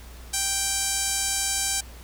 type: tone with band-pass filter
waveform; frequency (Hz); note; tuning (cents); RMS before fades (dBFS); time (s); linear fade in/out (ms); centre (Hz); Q
sawtooth; 784; G5; 0; -26; 0.33-1.81; 10; 8000; 1.8
effects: added 60 Hz sine -41 dBFS peak until 2.03 s + pink hiss -48 dBFS RMS until 2.03 s